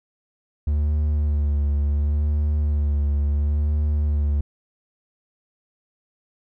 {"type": "tone with vibrato", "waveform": "triangle", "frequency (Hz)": 73.42, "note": "D2", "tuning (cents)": 0, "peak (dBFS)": -16, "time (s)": [0.67, 4.41], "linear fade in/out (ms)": 5, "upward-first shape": "sine", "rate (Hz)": 0.71, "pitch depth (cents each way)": 35, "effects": []}